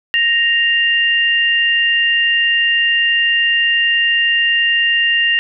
sine tone pair together, 1864.7 / 2794 Hz, A#6 / F7, 0 / 0 cents, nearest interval perfect fifth, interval 700 cents, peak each -14 dBFS, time 0.14-5.39 s, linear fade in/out 0 ms, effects none

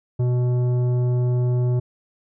sine tone with tanh clipping, 123.7 Hz, B2, 3 cents sharp, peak -19 dBFS, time 0.19-1.8 s, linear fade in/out 10 ms, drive 11 dB, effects none

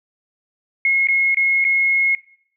sine tone with dropouts, 2165 Hz, C#7, 41 cents flat, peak -13 dBFS, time 0.85-2.15 s, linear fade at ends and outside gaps 2 ms, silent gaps 1.072-1.085 / 1.346-1.37 / 1.643-1.649 s, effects noise-tail reverb RT60 0.6 s tail -20 dB re dry

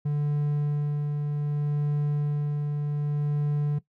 triangle tone with tremolo, 146.83 Hz, D3, in tune, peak -20 dBFS, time 0.05-3.79 s, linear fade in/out 10 ms, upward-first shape sine, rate 0.65 Hz, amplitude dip 30%, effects noise-tail reverb RT60 0.1 s tail -17 dB re dry

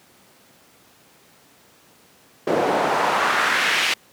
pink noise with band-pass filter sweep, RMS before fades -20 dBFS, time 2.47-3.94 s, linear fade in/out 5 ms, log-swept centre 470 to 2800 Hz, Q 1.5, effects pink hiss -53 dBFS RMS until 4.12 s + high-pass 150 Hz 12 dB/octave

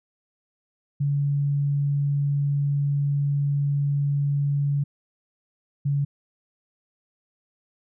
sine tone pair in turn, 142.4 / 141.8 Hz, C#3 / C#3, +47 / +40 cents, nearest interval unison, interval 7 cents, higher first, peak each -20 dBFS, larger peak neither, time 1-4.84 / 5.85-6.05 s, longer first, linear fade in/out 10 ms, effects none

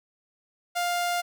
sawtooth tone, 702 Hz, F5, 9 cents sharp, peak -21 dBFS, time 0.75-1.22 s, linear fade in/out 20 ms, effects none

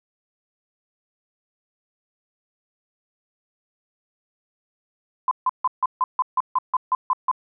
sine tone bursts, 1020 Hz, C6, 44 cents flat, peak -16 dBFS, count 12, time 5.28-7.314 s, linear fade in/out 2 ms, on 32 ms, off 150 ms, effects none

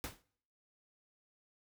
pink noise with exponential decay, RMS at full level -38 dBFS, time 0.04-0.22 s, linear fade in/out 0 ms, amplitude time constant 39 ms, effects noise-tail reverb RT60 0.6 s tail -22 dB re dry

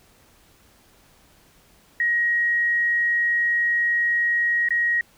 sine tone with dropouts, 1890 Hz, A#6, 23 cents sharp, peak -18 dBFS, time 2-5.01 s, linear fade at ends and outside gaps 2 ms, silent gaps 4.687-4.706 s, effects pink hiss -56 dBFS RMS until 5.17 s

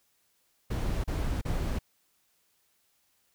brown noise bursts, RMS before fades -30 dBFS, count 3, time 0.7-1.79 s, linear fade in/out 10 ms, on 340 ms, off 35 ms, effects white hiss -71 dBFS RMS until 3.34 s

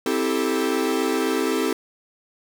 45% pulse chord, A minor seventh, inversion first, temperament equal with one note detuned, 261.6 / 325.3 / 392 / 440 Hz, C4 / E4 / G4 / A4, 0 / -23 / 0 / 0 cents, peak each -26 dBFS, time 0.06-1.73 s, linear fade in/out 2 ms, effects none

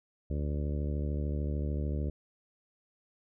harmonic tone, 73.42 Hz, D2, in tune, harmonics 1 / 2 / 3 / 4 / 5 / 6 / 7 / 8, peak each -31 / -37 / -41 / -43 / -45 / -47 / -48 / -49 dBFS, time 0.3-2.1 s, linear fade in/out 5 ms, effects none

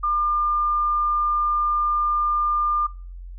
sine tone, 1200 Hz, D6, 37 cents sharp, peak -19 dBFS, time 0.03-2.87 s, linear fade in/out 10 ms, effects noise-tail reverb RT60 0.4 s tail -22 dB re dry + added 44 Hz sine -34 dBFS peak until 3.38 s

